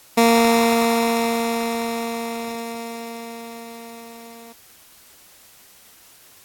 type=tone with level ramp; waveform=15% pulse; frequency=231.3 Hz; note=A#3; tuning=13 cents flat; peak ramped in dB=-5 to -34 dBFS; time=0.17-4.53 s; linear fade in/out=10 ms; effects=white hiss -49 dBFS RMS until 6.44 s + AAC 64 kbps